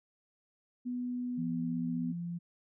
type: tone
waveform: sine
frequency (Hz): 246.9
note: B3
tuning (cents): 0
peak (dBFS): -33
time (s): 0.85-2.13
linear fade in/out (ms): 20
type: tone with pitch glide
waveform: sine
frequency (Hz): 170 to 172.07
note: F3 to F3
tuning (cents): -46 to -25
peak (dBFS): -35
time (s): 1.37-2.39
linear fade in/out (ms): 20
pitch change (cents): +21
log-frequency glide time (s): 1.61-2.04
effects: none